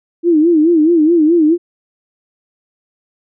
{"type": "tone with vibrato", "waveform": "sine", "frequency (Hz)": 324, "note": "E4", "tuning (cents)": -30, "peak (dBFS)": -7, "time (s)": [0.23, 1.58], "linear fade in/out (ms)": 50, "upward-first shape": "sine", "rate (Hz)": 4.7, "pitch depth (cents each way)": 130, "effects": []}